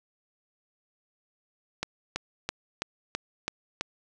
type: click train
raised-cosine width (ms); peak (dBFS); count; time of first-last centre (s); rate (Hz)
0.2; -12; 7; 1.83-3.81; 3.03
effects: none